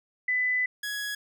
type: tone pair in turn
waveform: sine / sawtooth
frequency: 2000 / 1672.1 Hz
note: B6 / G#6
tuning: +21 / +11 cents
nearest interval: minor third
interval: 310 cents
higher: first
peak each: -23 / -27 dBFS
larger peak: first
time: 0.28-0.66 / 0.83-1.15 s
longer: first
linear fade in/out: 5 ms
effects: none